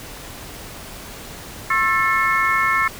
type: tone cluster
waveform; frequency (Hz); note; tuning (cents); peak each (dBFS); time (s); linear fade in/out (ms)
sine; 1078 / 1327 / 1770 / 2171; C#6 / E6 / A6 / C#7; -49 / +11 / +10 / -37; -21; 1.7-2.88; 5
effects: pink hiss -36 dBFS RMS until 2.99 s